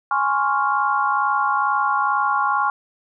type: chord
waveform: sine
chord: Db major seventh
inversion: second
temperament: equal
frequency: 830.6 / 1046.5 / 1108.7 / 1396.9 Hz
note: Ab5 / C6 / Db6 / F6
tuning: 0 / 0 / 0 / 0 cents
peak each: -22 / -25 / -21 / -23 dBFS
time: 0.11-2.7 s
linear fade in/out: 2 ms
effects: none